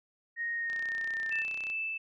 sine tone with pitch glide, 1864.7 to 1796 Hz, A#6 to A6, 0 to +35 cents, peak -31 dBFS, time 0.36-1.45 s, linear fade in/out 50 ms, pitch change -65 cents, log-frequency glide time 0.54-1.31 s
click train, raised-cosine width 0.2 ms, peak -29 dBFS, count 33, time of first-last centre 0.7-1.7 s, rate 32 Hz
sine tone with tremolo, 2637 Hz, E7, in tune, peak -31 dBFS, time 1.31-1.98 s, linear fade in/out 10 ms, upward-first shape sine, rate 2.6 Hz, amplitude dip 25%
effects none

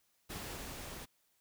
pink noise with level ramp, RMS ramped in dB -43 to -47 dBFS, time 0.29-1.06 s, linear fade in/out 20 ms, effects white hiss -75 dBFS RMS until 1.4 s

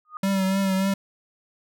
sine tone with exponential growth, 1234 Hz, D#6, 15 cents flat, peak -28 dBFS, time 0.05-0.17 s, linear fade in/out 1 ms, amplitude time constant 25 ms
square tone with vibrato, 192.7 Hz, G3, 29 cents flat, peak -21 dBFS, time 0.23-0.94 s, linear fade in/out 5 ms, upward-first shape triangle, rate 3.4 Hz, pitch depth 39 cents each way
effects none

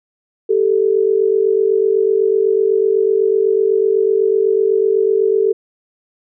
sine tone pair together, 392 / 440 Hz, G4 / A4, 0 / 0 cents, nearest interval major second, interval 200 cents, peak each -14 dBFS, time 0.49-5.53 s, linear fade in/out 10 ms, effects none

